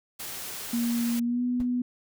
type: noise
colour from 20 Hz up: white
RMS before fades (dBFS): -37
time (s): 0.19-1.2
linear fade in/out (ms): 10
type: tone with pitch glide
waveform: sine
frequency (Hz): 235.6 to 246.6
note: A#3 to B3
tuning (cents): +19 to -2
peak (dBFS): -24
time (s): 0.73-1.82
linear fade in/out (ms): 5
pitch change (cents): +79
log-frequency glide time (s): 1.21-1.43
type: noise with exponential decay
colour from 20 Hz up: brown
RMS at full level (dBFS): -36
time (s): 1.6-1.69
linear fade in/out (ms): 1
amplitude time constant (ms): 19
effects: none

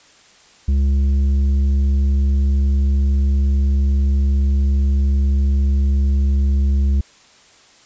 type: tone with tanh clipping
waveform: sine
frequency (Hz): 68.8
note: C#2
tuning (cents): -12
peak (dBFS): -14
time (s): 0.68-7.01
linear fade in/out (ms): 5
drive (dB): 7
effects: white hiss -49 dBFS RMS until 7.85 s + resampled to 16000 Hz

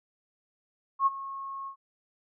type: tone with ADSR envelope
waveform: sine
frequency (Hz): 1090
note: C#6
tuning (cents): -29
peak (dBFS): -18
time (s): 0.99-1.76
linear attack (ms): 73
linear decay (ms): 27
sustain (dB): -17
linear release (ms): 89
effects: none

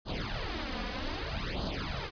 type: noise with flanger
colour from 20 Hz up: pink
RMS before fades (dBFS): -35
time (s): 0.05-2.11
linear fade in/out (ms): 50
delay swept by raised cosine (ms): 0.22 to 4.12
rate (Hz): 0.63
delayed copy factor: +0.85
effects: resampled to 11025 Hz

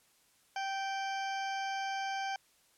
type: harmonic tone with a mistuned harmonic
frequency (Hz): 780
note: G5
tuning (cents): -9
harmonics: 1 / 2 / 3 / 4 / 6 / 7 / 8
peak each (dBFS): -35 / -41 / -45 / -47 / -51 / -52 / -53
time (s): 0.56-2.36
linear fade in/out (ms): 2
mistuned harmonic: 7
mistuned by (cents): -32
effects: white hiss -68 dBFS RMS until 2.77 s + low-pass 12000 Hz 12 dB/octave

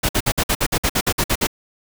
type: noise bursts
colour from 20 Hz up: pink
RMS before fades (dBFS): -18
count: 13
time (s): 0.03-1.471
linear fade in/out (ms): 10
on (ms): 61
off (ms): 54
effects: none

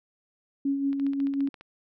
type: tone with tremolo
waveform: sine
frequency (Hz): 277.2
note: C#4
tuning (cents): 0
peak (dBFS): -22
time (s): 0.65-1.49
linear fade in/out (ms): 5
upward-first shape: sine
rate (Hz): 5.5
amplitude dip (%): 45
type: click train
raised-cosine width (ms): 0.3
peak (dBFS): -30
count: 11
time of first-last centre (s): 0.93-1.61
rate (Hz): 14.7
effects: none

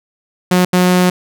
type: tone bursts at uneven times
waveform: sawtooth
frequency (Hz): 181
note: F#3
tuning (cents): -38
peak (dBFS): -5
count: 2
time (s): 0.51-0.65 / 0.73-1.1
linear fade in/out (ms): 5
effects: none

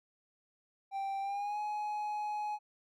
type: tone with pitch glide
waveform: triangle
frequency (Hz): 784 to 840.3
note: G5 to G#5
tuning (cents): 0 to +20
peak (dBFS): -32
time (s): 0.91-2.59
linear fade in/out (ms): 50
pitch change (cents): +120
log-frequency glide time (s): 1.21-1.59
effects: none

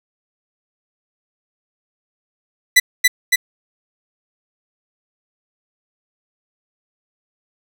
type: tone with echo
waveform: sawtooth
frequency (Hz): 1986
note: B6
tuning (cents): +9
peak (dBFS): -3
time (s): 2.76-2.8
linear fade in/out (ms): 10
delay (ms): 280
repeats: 2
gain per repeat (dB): -2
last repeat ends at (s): 3.36
effects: none

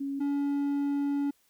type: tone pair in turn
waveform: sine / triangle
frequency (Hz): 277.2 / 283.5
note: C#4 / C#4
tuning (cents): 0 / +39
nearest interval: unison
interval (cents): 39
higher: second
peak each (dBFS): -30 / -24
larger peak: second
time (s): 0-0.2 / 0.2-1.31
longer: second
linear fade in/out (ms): 10
effects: white hiss -68 dBFS RMS until 1.49 s

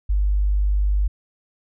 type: tone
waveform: sine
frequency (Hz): 50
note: G1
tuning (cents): +35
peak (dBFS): -16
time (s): 0.09-1.08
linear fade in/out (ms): 10
effects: none

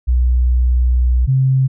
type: tone pair in turn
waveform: sine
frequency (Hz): 61.74 / 132.19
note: B1 / C3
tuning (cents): 0 / +18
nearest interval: octave + minor second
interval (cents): 1318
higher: second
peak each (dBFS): -10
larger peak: neither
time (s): 0.07-1.27 / 1.27-1.68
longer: first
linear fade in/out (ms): 20
effects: none

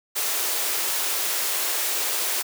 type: high-pass noise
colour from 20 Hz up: white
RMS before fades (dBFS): -25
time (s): 0.15-2.43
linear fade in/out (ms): 20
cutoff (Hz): 320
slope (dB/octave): 48
effects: none

